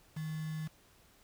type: tone with quantisation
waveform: sine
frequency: 156.9 Hz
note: D#3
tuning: 15 cents sharp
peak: -36 dBFS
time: 0.16-0.68 s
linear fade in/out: 10 ms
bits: 8
effects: pink hiss -64 dBFS RMS until 1.23 s